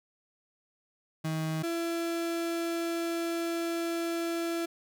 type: tone pair in turn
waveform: 35% pulse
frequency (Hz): 158.5 / 335.8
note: D#3 / E4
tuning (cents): +32 / +32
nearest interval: octave + minor second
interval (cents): 1300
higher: second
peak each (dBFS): -28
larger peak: neither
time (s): 1.24-1.63 / 1.63-4.66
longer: second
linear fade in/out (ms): 10
effects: none